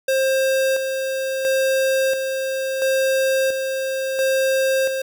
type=tone with tremolo; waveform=square; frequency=531 Hz; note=C5; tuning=25 cents sharp; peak=-17 dBFS; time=0.08-5.02 s; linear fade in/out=5 ms; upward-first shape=square; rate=0.73 Hz; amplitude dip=45%; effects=8-bit